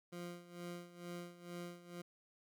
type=tone with tremolo; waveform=20% pulse; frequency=174.61 Hz; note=F3; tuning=in tune; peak=-39 dBFS; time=0.12-2.02 s; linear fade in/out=10 ms; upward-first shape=sine; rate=2.2 Hz; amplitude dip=80%; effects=none